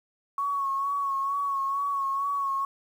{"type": "tone with vibrato", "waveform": "sine", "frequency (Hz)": 1108.7, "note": "C#6", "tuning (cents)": 0, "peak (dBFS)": -25, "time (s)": [0.38, 2.65], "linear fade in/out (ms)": 2, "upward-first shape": "sine", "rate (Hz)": 2.2, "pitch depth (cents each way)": 34, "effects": ["9-bit"]}